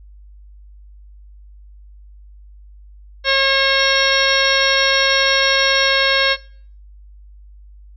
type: harmonic tone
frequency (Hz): 542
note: C#5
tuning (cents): -39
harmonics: 1 / 2 / 3 / 4 / 5 / 6 / 7 / 8 / 10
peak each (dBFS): -19 / -24 / -18 / -21 / -24 / -23 / -21 / -24 / -24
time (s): 3.24-6.37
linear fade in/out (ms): 50
type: tone bursts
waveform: sine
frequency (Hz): 5588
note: F8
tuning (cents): 0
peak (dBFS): -24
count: 13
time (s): 3.79-5.886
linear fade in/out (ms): 5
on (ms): 140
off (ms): 23
effects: noise-tail reverb RT60 0.5 s tail -21 dB re dry + added 50 Hz sine -39 dBFS peak until 7.96 s